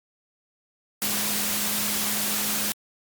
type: tone in noise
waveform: sine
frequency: 208.8 Hz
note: G#3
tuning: 10 cents sharp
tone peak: -35 dBFS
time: 1.02-2.72 s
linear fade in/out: 0 ms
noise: white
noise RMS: -26 dBFS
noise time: 1.02-2.72 s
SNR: -12 dB
effects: high-pass 80 Hz 12 dB/octave + Opus 48 kbps